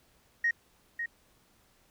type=tone with echo; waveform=sine; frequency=1872 Hz; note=A#6; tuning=7 cents sharp; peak=-23 dBFS; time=0.44-0.51 s; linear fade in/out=5 ms; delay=550 ms; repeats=1; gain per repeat=-8 dB; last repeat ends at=1.06 s; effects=tanh soft clip ceiling -19 dBFS + pink hiss -66 dBFS RMS until 1.9 s